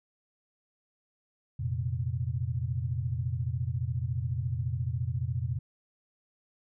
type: chord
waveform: sine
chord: F suspended fourth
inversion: none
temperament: equal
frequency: 87.31 / 116.54 / 130.81 Hz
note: F2 / Bb2 / C3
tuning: 0 / 0 / 0 cents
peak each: -34 / -32 / -33 dBFS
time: 1.59-5.59 s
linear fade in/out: 10 ms
effects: none